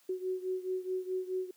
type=beating tone pair; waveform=sine; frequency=370 / 374.7 Hz; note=F#4 / F#4; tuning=0 / +22 cents; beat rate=4.7 Hz; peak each=-34 / -37 dBFS; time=0.09-1.51 s; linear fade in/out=5 ms; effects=white hiss -66 dBFS RMS until 1.56 s + high-pass 200 Hz 12 dB/octave